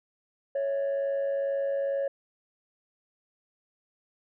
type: tone pair together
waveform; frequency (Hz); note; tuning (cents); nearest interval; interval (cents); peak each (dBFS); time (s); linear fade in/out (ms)
sine; 554.4 / 656.6; C#5 / E5; 0 / -7; minor third; 293; -24 / -35; 0.55-2.08; 5
effects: tanh soft clip ceiling -24 dBFS